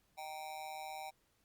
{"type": "tone with amplitude modulation", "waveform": "square", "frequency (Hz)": 777, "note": "G5", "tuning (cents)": -16, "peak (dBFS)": -40, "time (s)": [0.17, 1.11], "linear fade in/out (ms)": 20, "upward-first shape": "sine", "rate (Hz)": 155, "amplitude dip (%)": 90, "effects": ["pink hiss -75 dBFS RMS until 1.44 s", "Opus 48 kbps"]}